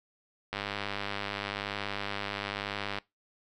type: click train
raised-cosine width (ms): 0.3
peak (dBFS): -17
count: 249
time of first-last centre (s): 0.53-2.985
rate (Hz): 101
effects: noise-tail reverb RT60 0.2 s tail -22 dB re dry